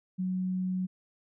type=tone; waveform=sine; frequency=184.9 Hz; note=F#3; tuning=1 cent flat; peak=-28 dBFS; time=0.18-0.87 s; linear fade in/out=20 ms; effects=none